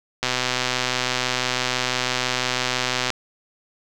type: click train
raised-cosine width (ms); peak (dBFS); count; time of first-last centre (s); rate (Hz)
0.2; -4; 363; 0.23-3.103; 126
effects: none